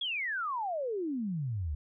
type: exponential sweep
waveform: sine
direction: down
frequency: 3420 to 68.7 Hz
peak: -31 dBFS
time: 0.01-1.75 s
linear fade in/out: 5 ms
effects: none